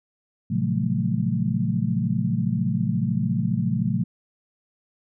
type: tone cluster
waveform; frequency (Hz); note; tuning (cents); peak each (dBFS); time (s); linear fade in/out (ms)
sine; 115.7 / 137.4 / 172.9 / 187.1 / 219.6; A#2 / C#3 / F3 / F#3 / A3; -13 / -15 / -17 / +20 / -3; -27; 0.5-4.04; 10
effects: none